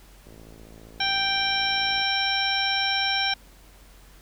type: click train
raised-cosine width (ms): 2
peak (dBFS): -34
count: 97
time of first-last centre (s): 0.27-2.015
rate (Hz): 55
type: harmonic tone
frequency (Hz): 784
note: G5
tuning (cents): 0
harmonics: 1 / 2 / 3 / 4 / 5 / 7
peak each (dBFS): -29 / -29 / -29 / -29 / -29 / -29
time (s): 1-3.34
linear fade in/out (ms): 5
effects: added 46 Hz sine -50 dBFS peak until 4.21 s + pink hiss -54 dBFS RMS until 4.21 s